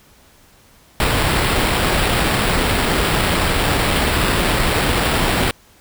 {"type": "noise with sample-and-hold", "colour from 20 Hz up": "pink", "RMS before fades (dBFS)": -17, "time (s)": [1, 5.51], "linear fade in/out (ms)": 2, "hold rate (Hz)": 6300, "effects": ["pink hiss -50 dBFS RMS until 5.8 s"]}